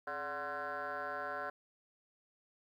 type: tone with frequency modulation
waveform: sine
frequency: 1046.5 Hz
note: C6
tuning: in tune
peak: -36 dBFS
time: 0.07-1.5 s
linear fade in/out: 5 ms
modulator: 156 Hz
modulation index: 3.7
effects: tanh soft clip ceiling -34 dBFS + 12-bit